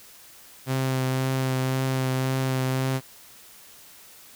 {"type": "tone with vibrato", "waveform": "sawtooth", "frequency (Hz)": 131.1, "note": "C3", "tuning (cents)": 4, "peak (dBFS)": -19, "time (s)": [0.66, 3.01], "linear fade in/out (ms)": 50, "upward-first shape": "triangle", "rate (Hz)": 1.9, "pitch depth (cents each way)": 17, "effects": ["white hiss -49 dBFS RMS until 4.35 s"]}